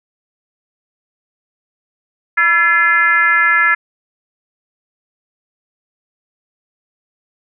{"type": "tone with frequency modulation", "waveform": "sine", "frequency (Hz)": 1710, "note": "A6", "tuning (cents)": -50, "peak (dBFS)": -9, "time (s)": [2.37, 3.75], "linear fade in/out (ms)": 10, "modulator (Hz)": 367, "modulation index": 1.1, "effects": []}